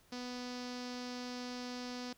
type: tone with low-pass filter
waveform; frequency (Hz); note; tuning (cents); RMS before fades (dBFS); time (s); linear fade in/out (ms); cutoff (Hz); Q
sawtooth; 247.6; B3; +5; -43; 0.12-2.13; 5; 5100; 4
effects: pink hiss -67 dBFS RMS until 2.17 s